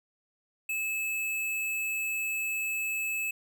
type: tone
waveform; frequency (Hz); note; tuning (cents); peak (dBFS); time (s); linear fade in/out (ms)
square; 2603; E7; -22; -30; 0.69-3.31; 5
effects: none